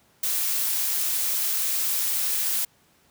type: noise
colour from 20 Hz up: blue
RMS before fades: -25 dBFS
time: 0.23-2.65 s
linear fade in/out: 5 ms
effects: pink hiss -61 dBFS RMS until 3.1 s + high-pass 80 Hz 12 dB/octave